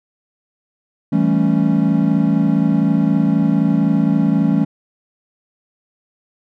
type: chord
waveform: triangle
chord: A dominant seventh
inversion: second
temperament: equal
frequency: 164.81 / 196 / 220 / 277.2 Hz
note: E3 / G3 / A3 / C#4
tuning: 0 / 0 / 0 / 0 cents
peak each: -16 dBFS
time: 1.12-4.65 s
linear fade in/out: 10 ms
effects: none